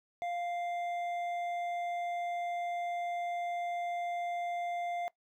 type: tone with hard clipping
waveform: sine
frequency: 698.5 Hz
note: F5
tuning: in tune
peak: -35 dBFS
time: 0.22-5.08 s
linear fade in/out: 0 ms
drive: 7 dB
effects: noise-tail reverb RT60 0.1 s tail -19 dB re dry